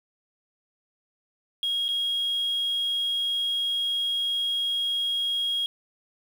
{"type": "tone with dropouts", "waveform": "sine", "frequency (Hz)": 3279, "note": "G#7", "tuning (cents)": -23, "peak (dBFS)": -22, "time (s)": [1.63, 5.66], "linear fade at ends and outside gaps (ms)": 1, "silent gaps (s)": [1.882, 1.888], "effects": ["tanh soft clip ceiling -22 dBFS", "8-bit"]}